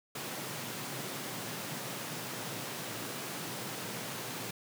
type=high-pass noise; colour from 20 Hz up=pink; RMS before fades=-40 dBFS; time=0.15-4.51 s; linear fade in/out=5 ms; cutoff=110 Hz; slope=96 dB/octave; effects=none